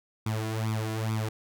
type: tone with flanger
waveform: sawtooth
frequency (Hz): 110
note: A2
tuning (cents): 0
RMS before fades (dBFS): -30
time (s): 0.26-1.29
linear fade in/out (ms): 5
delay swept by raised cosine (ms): 0.84 to 2.94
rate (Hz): 2.3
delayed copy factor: +0.8
effects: none